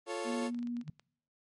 30% pulse chord, F augmented, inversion none, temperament equal, 349.2 / 440 / 554.4 Hz, F4 / A4 / C#5, 0 / 0 / 0 cents, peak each -37 dBFS, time 0.06-0.51 s, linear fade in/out 50 ms
sine tone with vibrato, 239.9 Hz, A#3, 50 cents sharp, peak -34 dBFS, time 0.24-0.84 s, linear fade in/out 50 ms, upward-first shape triangle, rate 11 Hz, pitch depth 8 cents each way
clicks, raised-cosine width 0.2 ms, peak -37 dBFS, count 8, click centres 0.546 / 0.59 / 0.629 / 0.672 / 0.768 / 0.813 / 0.879 / 0.996 s
sine tone with exponential growth, 152 Hz, D#3, 40 cents flat, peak -34 dBFS, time 0.81-0.9 s, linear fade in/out 5 ms, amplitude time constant 18 ms
effects noise-tail reverb RT60 0.7 s tail -26 dB re dry + MP3 48 kbps

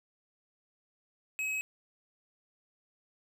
triangle tone with tanh clipping, 2555 Hz, D#7, 45 cents sharp, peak -33 dBFS, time 1.39-1.61 s, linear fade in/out 0 ms, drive 15 dB, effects none

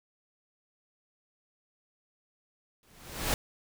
pink noise with exponential growth, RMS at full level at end -26 dBFS, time 2.83-3.34 s, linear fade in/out 1 ms, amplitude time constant 110 ms, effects none

